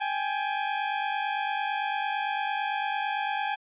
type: tone pair together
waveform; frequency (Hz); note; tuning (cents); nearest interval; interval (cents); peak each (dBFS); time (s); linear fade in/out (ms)
sawtooth; 794 / 842.9; G5 / G#5; +22 / +25; minor second; 103; -26; 0-3.56; 20
effects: resampled to 8000 Hz